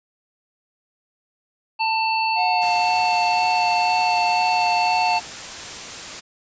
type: harmonic tone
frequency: 890 Hz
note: A5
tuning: 20 cents sharp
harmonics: 1 / 3 / 5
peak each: -20 / -24 / -28 dBFS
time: 1.79-5.2 s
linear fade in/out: 20 ms
type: tone with vibrato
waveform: triangle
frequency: 720 Hz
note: F#5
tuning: 47 cents flat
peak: -19 dBFS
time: 2.35-5.21 s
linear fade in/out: 50 ms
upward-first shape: sine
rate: 2 Hz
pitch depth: 20 cents each way
type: noise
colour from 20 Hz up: white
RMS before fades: -33 dBFS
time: 2.61-6.21 s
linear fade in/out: 20 ms
effects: resampled to 16000 Hz